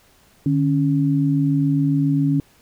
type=tone pair together; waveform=sine; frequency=149.84 / 277.2 Hz; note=D3 / C#4; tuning=+35 / 0 cents; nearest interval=major seventh; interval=1065 cents; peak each=-18 dBFS; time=0.46-2.4 s; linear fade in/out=2 ms; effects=pink hiss -55 dBFS RMS until 2.61 s